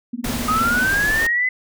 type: tone with tremolo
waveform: sine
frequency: 239.9 Hz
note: A#3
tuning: 50 cents sharp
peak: -21 dBFS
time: 0.13-0.84 s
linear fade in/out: 5 ms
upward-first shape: sine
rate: 19 Hz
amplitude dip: 100%
type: noise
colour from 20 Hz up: pink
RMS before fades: -26 dBFS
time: 0.24-1.27 s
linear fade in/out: 5 ms
type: linear sweep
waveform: sine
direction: up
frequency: 1237 to 2038 Hz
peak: -16 dBFS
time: 0.48-1.49 s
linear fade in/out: 5 ms
effects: none